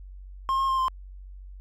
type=tone with pitch steps; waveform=triangle; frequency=1067 / 1074 / 1059 / 1044 Hz; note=C6 / C6 / C6 / C6; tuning=+34 / +45 / +21 / -4 cents; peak=-20 dBFS; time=0.49-0.882 s; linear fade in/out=0 ms; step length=98 ms; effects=added 47 Hz sine -40 dBFS peak until 1.6 s